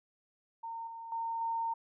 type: tone with level steps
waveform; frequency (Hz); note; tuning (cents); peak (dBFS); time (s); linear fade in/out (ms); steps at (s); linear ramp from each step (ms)
sine; 915; A#5; -32; -38 / -42 / -33 / -31; 0.63-1.74; 10; 0.87 / 1.12 / 1.41; 2
effects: none